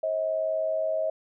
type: tone pair together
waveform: sine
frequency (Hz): 537 / 637.5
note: C5 / D#5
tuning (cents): +45 / +42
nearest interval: minor third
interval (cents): 297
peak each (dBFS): -32 / -25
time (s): 0.03-1.1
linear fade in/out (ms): 5
effects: none